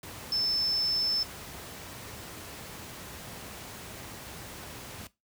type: tone in noise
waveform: sine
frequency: 5274 Hz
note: E8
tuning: in tune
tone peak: -26 dBFS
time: 0.32-1.23 s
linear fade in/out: 2 ms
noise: pink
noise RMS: -43 dBFS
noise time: 0.03-5.07 s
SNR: +14 dB
effects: noise-tail reverb RT60 0.2 s tail -17 dB re dry + high-pass 60 Hz 12 dB/octave